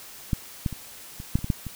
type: clicks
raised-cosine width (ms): 5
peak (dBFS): -10 / -12 / -22 / -24 / -8 / -26 / -17 / -9 / -21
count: 9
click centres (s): 0.332 / 0.662 / 0.727 / 1.201 / 1.355 / 1.389 / 1.444 / 1.502 / 1.667
effects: white hiss -44 dBFS RMS until 1.75 s